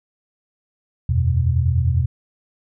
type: chord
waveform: sine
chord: E suspended second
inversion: none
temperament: equal with one note detuned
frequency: 82.41 / 92.5 / 124.04 Hz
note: E2 / F#2 / B2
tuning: 0 / 0 / +8 cents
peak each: -18 / -22 / -19 dBFS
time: 1.09-2.06 s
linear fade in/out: 5 ms
effects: none